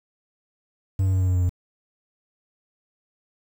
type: tone with pitch steps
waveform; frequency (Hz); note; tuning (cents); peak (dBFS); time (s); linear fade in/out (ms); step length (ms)
triangle; 95.9 / 94.74 / 93.6 / 92.47 / 91.36 / 90.26 / 89.17; G2 / F#2 / F#2 / F#2 / F#2 / F#2 / F2; -37 / +41 / +20 / -1 / -21 / -42 / +37; -16; 0.99-1.494; 5; 72
effects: 8-bit